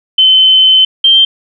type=tone pair in turn; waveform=sine; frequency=3062 / 3148 Hz; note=G7 / G7; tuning=-41 / +7 cents; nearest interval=unison; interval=48 cents; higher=second; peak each=-3 dBFS; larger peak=neither; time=0.18-0.85 / 1.04-1.25 s; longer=first; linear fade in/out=5 ms; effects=none